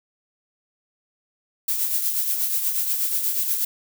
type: noise with tremolo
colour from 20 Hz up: violet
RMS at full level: -21 dBFS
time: 1.68-3.65 s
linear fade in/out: 5 ms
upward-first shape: triangle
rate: 8.3 Hz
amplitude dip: 55%
effects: none